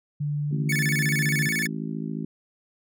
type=tone with pitch glide; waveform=sine; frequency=146.83 to 148.02 Hz; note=D3 to D3; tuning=0 to +14 cents; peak=-24 dBFS; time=0.2-1.48 s; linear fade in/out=10 ms; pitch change=+14 cents; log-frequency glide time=0.37-1.36 s
type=harmonic tone; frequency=54.2 Hz; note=A1; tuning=25 cents flat; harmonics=3 / 4 / 5 / 6 / 7; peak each=-32 / -32 / -35 / -41 / -42 dBFS; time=0.51-2.25 s; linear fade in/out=5 ms
type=tone with vibrato; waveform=45% pulse; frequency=1975.5 Hz; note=B6; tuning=in tune; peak=-24 dBFS; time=0.69-1.67 s; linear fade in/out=5 ms; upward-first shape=square; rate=15 Hz; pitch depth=210 cents each way
effects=none